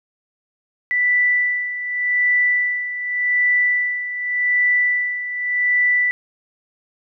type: tone with tremolo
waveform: sine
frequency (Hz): 1975.5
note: B6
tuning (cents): 0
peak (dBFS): -13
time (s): 0.91-6.11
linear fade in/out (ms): 0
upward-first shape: sine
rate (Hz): 0.86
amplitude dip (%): 70
effects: none